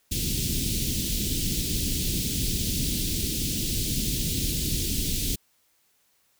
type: band-stop noise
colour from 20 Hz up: pink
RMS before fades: -27 dBFS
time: 0.11-5.36 s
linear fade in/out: 10 ms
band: 320 to 3200 Hz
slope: 24 dB/octave
effects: white hiss -67 dBFS RMS until 6.39 s